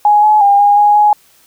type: tone with pitch steps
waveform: sine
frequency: 833 / 850 / 805 / 817 / 828 / 836 Hz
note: G#5 / G#5 / G5 / G#5 / G#5 / G#5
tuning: +5 / +40 / +46 / -29 / -5 / +11 cents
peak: -5 dBFS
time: 0.05-1.13 s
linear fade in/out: 2 ms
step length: 180 ms
effects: white hiss -49 dBFS RMS until 1.46 s